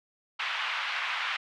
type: band-pass noise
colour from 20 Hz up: white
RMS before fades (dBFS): -32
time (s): 0.39-1.37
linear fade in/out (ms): 10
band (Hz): 930 to 3000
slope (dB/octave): 24
effects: none